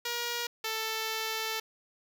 5% pulse tone pair in turn, 475.8 / 442.1 Hz, A#4 / A4, +35 / +8 cents, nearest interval minor second, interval 127 cents, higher first, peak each -20 / -20 dBFS, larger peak neither, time 0.05-0.47 / 0.64-1.6 s, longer second, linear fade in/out 5 ms, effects none

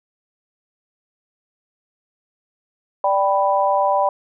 sine chord, G major, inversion second, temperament equal, 587.3 / 784 / 987.8 Hz, D5 / G5 / B5, 0 / 0 / 0 cents, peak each -19 dBFS, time 3.04-4.09 s, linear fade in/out 2 ms, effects none

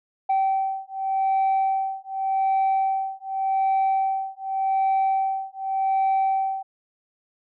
sine beating tone pair, 772 / 772.86 Hz, G5 / G5, -27 / -25 cents, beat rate 0.86 Hz, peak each -22 dBFS, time 0.29-6.63 s, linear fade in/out 10 ms, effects tanh soft clip ceiling -16 dBFS

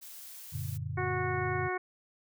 blue noise, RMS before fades -47 dBFS, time 0.01-0.78 s, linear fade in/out 20 ms
sine chord, Gb augmented, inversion none, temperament just, 92.5 / 115.62 / 144.53 Hz, Gb2 / Bb2 / D3, 0 / -14 / -27 cents, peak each -38 dBFS, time 0.52-1.69 s, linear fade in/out 20 ms
harmonic tone, 366.8 Hz, F#4, 15 cents flat, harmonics 1 / 2 / 3 / 4 / 5 / 6, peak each -34 / -37 / -38 / -39 / -40 / -41 dBFS, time 0.97-1.78 s, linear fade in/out 10 ms
effects none

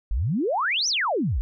sine exponential two-way sweep, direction up then down, 43.65 to 6250 to 43.65 Hz, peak -21 dBFS, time 0.11-1.41 s, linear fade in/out 0 ms, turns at 0.88 s, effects none

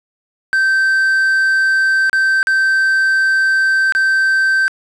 triangle tone with dropouts, 1555 Hz, G6, 14 cents flat, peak -9 dBFS, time 0.53-4.68 s, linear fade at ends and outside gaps 0 ms, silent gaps 2.096-2.13 / 2.429-2.471 / 3.923-3.95 s, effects resampled to 24000 Hz + 7-bit

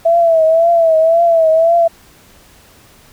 sine tone with vibrato, 659.3 Hz, E5, in tune, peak -7 dBFS, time 0.05-1.88 s, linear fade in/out 10 ms, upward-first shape triangle, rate 1.9 Hz, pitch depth 74 cents each way, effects pink hiss -45 dBFS RMS until 3.12 s

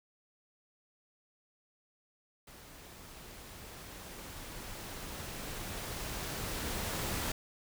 pink noise with level ramp, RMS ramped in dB -53 to -35 dBFS, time 2.47-7.32 s, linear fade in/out 5 ms, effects none

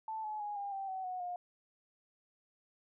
sine tone with pitch steps, 880 / 854 / 828.7 / 804.2 / 780.4 / 757.3 / 734.9 / 713.1 Hz, A5 / G#5 / G#5 / G5 / G5 / F#5 / F#5 / F5, 0 / +48 / -4 / +44 / -8 / +40 / -12 / +36 cents, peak -37 dBFS, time 0.08-1.36 s, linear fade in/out 2 ms, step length 160 ms, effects none

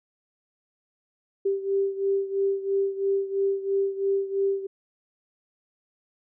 sine beating tone pair, 392 / 395 Hz, G4 / G4, 0 / +13 cents, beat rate 3 Hz, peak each -24 / -28 dBFS, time 1.45-4.67 s, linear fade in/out 10 ms, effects none

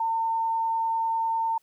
sine tone, 905 Hz, A5, 48 cents sharp, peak -23 dBFS, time 0-1.58 s, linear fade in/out 5 ms, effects white hiss -68 dBFS RMS until 1.62 s

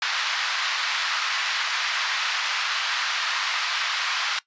pink band-pass noise, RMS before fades -26 dBFS, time 0.02-4.39 s, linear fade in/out 2 ms, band 1100 to 5100 Hz, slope 24 dB/octave, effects noise-tail reverb RT60 0.1 s tail -19 dB re dry + resampled to 16000 Hz

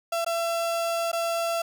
35% pulse tone with dropouts, 673 Hz, E5, 36 cents sharp, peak -23 dBFS, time 0.12-1.62 s, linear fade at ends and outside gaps 5 ms, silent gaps 0.247-0.263 / 1.117-1.129 s, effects none

